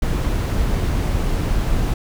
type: noise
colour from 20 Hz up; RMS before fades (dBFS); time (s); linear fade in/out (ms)
brown; -19; 0.02-1.94; 5
effects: none